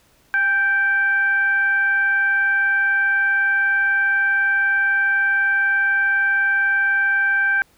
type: tone with frequency modulation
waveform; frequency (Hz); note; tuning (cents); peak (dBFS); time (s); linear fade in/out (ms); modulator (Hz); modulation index
sine; 1568; G6; 0; -15; 0.34-7.62; 0; 763; 0.34
effects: pink hiss -57 dBFS RMS until 7.77 s